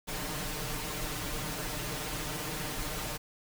pink noise with comb filter, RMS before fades -36 dBFS, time 0.07-3.18 s, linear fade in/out 20 ms, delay 6.6 ms, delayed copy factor +1, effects none

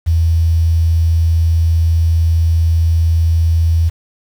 sine tone with quantisation, 82.41 Hz, E2, in tune, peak -9 dBFS, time 0.06-3.9 s, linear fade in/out 20 ms, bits 6, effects none

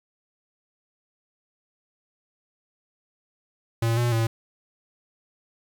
square tone with pitch steps, 114.9 / 120.2 / 113.7 Hz, A#2 / B2 / A#2, -25 / -46 / -43 cents, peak -21 dBFS, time 3.82-4.27 s, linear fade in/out 5 ms, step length 150 ms, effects 9-bit

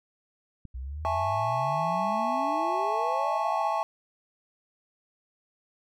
click, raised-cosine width 5 ms, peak -30 dBFS, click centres 0.653 s
sine exponential sweep, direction up, 60.8 to 853 Hz, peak -33 dBFS, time 0.74-3.7 s, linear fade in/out 10 ms
triangle chord, A major seventh, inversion second, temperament just, 660 / 825 / 880 / 1100 Hz, E5 / G#5 / A5 / C#6, +2 / -12 / 0 / -14 cents, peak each -29 dBFS, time 1.05-3.83 s, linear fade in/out 0 ms
effects none

